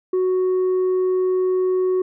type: tone with tanh clipping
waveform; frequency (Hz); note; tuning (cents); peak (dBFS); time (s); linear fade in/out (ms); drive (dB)
sine; 370; F#4; 0; -17; 0.13-2.02; 5; 2
effects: none